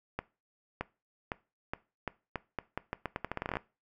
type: accelerating click train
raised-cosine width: 0.5 ms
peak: -18 dBFS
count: 21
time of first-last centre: 0.19-3.569 s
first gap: 620 ms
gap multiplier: 0.82
effects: noise-tail reverb RT60 0.3 s tail -20 dB re dry